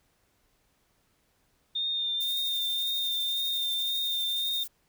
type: tone with vibrato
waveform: sine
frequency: 3633 Hz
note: A#7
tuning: 45 cents flat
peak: -27 dBFS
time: 1.75-4.64 s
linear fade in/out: 10 ms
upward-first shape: triangle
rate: 1.9 Hz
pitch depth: 24 cents each way
type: noise with tremolo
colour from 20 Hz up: violet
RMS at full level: -38 dBFS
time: 2.2-4.68 s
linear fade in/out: 10 ms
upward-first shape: square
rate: 12 Hz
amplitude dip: 25%
effects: pink hiss -70 dBFS RMS until 4.88 s